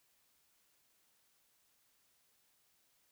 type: silence
effects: white hiss -74 dBFS RMS until 3.11 s